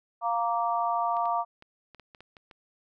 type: harmonic tone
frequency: 233.1 Hz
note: A#3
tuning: in tune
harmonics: 3 / 4 / 5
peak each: -28 / -29 / -30 dBFS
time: 0.21-1.45 s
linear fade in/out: 50 ms
type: clicks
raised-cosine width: 0.3 ms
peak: -33 dBFS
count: 9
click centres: 1.168 / 1.256 / 1.624 / 1.947 / 1.997 / 2.148 / 2.206 / 2.368 / 2.512 s
effects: none